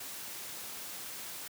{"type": "noise", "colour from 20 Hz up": "white", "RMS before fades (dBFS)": -43, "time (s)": [0, 1.48], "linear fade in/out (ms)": 5, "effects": ["high-pass 100 Hz 12 dB/octave"]}